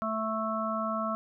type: harmonic tone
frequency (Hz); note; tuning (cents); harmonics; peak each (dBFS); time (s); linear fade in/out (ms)
220; A3; 0; 1 / 3 / 5 / 6; -34 / -34 / -34 / -34; 0.02-1.15; 0
effects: none